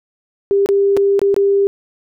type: tone with dropouts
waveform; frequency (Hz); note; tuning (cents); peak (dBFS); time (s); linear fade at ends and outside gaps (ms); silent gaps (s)
sine; 397.9; G4; +26; -10; 0.51-1.67; 0; 0.66-0.689 / 0.967-0.972 / 1.193-1.216 / 1.343-1.364
effects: none